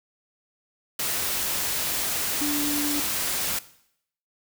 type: tone in noise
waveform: sine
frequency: 292.7 Hz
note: D4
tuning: 6 cents flat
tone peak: -25 dBFS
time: 2.41-3 s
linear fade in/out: 5 ms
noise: white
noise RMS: -27 dBFS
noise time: 0.99-3.59 s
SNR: -1 dB
effects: noise-tail reverb RT60 0.7 s tail -17 dB re dry